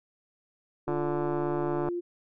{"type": "tone", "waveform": "sine", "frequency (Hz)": 349.2, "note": "F4", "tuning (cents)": 0, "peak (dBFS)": -29, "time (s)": [0.87, 2.01], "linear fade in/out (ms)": 20}
{"type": "click train", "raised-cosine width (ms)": 1, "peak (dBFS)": -19, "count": 148, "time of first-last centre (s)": [0.88, 1.887], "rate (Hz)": 146}
{"effects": []}